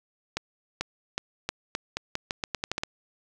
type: accelerating click train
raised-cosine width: 0.2 ms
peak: -11 dBFS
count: 14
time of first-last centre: 0.37-2.835 s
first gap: 440 ms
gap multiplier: 0.84
effects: none